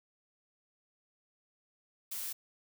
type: noise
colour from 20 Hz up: blue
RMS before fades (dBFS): -39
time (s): 2.11-2.33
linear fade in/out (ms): 10
effects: none